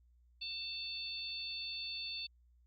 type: harmonic tone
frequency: 891 Hz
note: A5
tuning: 22 cents sharp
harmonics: 3 / 4 / 5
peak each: -46 / -45 / -42 dBFS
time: 0.41-2.27 s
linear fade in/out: 10 ms
effects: added 60 Hz sine -64 dBFS peak until 2.66 s + Opus 48 kbps